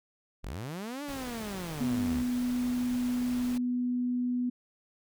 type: linear two-way sweep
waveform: sawtooth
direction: up then down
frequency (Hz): 31.77 to 295.1 to 58.6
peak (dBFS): -32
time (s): 0.43-2.23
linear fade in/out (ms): 20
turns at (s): 1.03
type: noise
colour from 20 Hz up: pink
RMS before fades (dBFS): -44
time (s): 1.08-3.58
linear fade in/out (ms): 5
type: tone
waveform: sine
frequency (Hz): 246.9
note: B3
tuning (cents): 0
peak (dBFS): -27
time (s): 1.8-4.5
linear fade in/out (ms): 10
effects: none